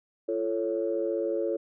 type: chord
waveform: sine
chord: F augmented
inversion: none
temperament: equal with one note detuned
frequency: 342.2 / 440 / 554.4 Hz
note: F4 / A4 / C#5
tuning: -35 / 0 / 0 cents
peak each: -30 dBFS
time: 0.28-1.57 s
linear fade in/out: 10 ms
effects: tanh soft clip ceiling -16 dBFS